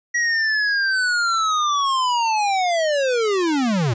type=linear sweep; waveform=square; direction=down; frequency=1922 to 107 Hz; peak=-18 dBFS; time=0.14-3.94 s; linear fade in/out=10 ms; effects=resampled to 16000 Hz + 10-bit